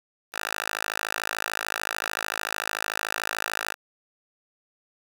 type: tone with high-pass filter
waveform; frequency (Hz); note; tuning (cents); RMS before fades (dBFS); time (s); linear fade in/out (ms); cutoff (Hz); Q
5% pulse; 53.5; A1; -48; -31; 0.32-3.75; 50; 1200; 1.8
effects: 8-bit